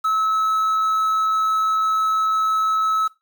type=tone with quantisation; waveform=triangle; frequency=1297 Hz; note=E6; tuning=28 cents flat; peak=-15 dBFS; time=0.04-3.08 s; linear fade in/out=10 ms; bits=7; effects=noise-tail reverb RT60 0.2 s tail -17 dB re dry